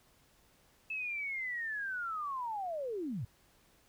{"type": "linear sweep", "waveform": "sine", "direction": "down", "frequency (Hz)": [2625, 93.5], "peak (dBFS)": -35, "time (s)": [0.9, 3.25], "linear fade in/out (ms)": 5, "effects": ["pink hiss -67 dBFS RMS until 3.88 s"]}